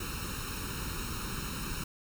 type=noise with comb filter; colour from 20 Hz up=pink; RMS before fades=-37 dBFS; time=0-1.84 s; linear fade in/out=5 ms; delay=0.74 ms; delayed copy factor=+0.85; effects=none